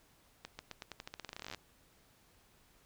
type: accelerating click train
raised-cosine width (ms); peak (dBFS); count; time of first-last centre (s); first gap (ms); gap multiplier
0.2; -26; 23; 0.45-1.547; 140; 0.88
effects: pink hiss -67 dBFS RMS until 2.85 s